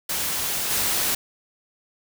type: noise with level steps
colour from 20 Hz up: white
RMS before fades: -26 / -23 dBFS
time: 0.09-1.15 s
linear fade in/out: 5 ms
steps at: 0.7 s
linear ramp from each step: 10 ms
effects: none